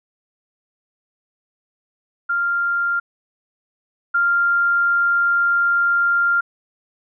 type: tone pair in turn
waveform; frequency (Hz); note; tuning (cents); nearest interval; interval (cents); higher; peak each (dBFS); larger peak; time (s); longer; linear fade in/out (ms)
sine; 1394 / 1394; F6 / F6; -4 / -4; unison; 0; neither; -17 / -14; second; 2.29-3 / 4.14-6.41; second; 10
effects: none